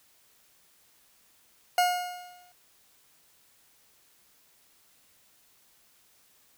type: tone with exponential decay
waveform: 40% pulse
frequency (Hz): 717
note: F5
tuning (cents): +45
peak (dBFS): -18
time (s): 1.78-2.52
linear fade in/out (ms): 2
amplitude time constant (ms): 160
effects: white hiss -63 dBFS RMS until 6.57 s